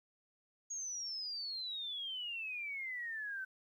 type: exponential sweep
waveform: sine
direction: down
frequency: 6670 to 1517 Hz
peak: -39 dBFS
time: 0.7-3.45 s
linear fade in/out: 10 ms
effects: 12-bit